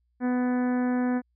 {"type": "harmonic tone", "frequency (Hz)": 248.9, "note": "B3", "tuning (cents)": 14, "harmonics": [1, 2, 3, 4, 5, 6, 7, 8, 9], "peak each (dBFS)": [-23, -34, -36, -41, -46, -42, -42, -51, -53], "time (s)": [0.2, 1.22], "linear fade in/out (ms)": 50, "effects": ["added 60 Hz sine -68 dBFS peak until 1.35 s"]}